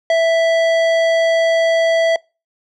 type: tone with tanh clipping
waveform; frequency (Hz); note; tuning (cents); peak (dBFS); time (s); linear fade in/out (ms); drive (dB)
triangle; 659.3; E5; 0; -13; 0.1-2.16; 2; 18
effects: noise-tail reverb RT60 0.3 s tail -26 dB re dry